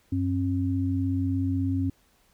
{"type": "tone pair together", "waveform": "sine", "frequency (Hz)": [95.28, 269.3], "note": ["G2", "C#4"], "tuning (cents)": [-49, -50], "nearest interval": "octave + tritone", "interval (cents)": 1799, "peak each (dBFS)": -26, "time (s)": [0.12, 1.9], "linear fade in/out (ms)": 5, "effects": ["pink hiss -64 dBFS RMS until 2.33 s"]}